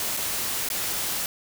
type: noise with dropouts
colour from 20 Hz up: white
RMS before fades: -28 dBFS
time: 0-1.26 s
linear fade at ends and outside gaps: 1 ms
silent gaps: 0.167-0.171 / 0.688-0.701 s
effects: none